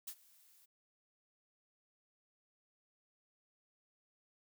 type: noise with ADSR envelope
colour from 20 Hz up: blue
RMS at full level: -43 dBFS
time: 0.07-0.66 s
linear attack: 9 ms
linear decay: 65 ms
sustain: -23 dB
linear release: 11 ms
effects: none